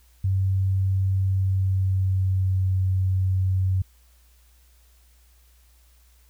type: tone with pitch glide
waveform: sine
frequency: 95.7 to 94 Hz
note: G2 to F#2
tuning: -41 to +28 cents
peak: -19 dBFS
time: 0.24-3.82 s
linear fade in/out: 5 ms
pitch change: -31 cents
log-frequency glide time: 1.27-2.72 s
effects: added 60 Hz sine -54 dBFS peak until 6.29 s + white hiss -62 dBFS RMS until 6.29 s